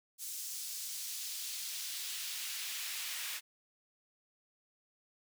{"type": "noise with high-pass filter sweep", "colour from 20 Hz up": "pink", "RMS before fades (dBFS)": -41, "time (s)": [0.18, 3.41], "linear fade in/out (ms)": 50, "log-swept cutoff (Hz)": [6400, 2100], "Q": 0.97, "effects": []}